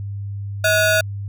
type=ring-modulated tone; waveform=40% pulse; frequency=1046.5 Hz; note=C6; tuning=in tune; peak=-10 dBFS; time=0.64-1.01 s; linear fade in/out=5 ms; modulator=409 Hz; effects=added 100 Hz sine -25 dBFS peak until 1.28 s